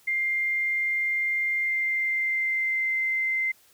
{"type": "tone with pitch glide", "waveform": "sine", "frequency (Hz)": [2100, 2078], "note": ["C7", "C7"], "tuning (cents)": [6, -12], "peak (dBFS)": -23, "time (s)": [0.07, 3.52], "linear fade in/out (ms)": 10, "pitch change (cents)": -18, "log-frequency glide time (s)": [1.6, 2.95], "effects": ["white hiss -59 dBFS RMS until 3.73 s"]}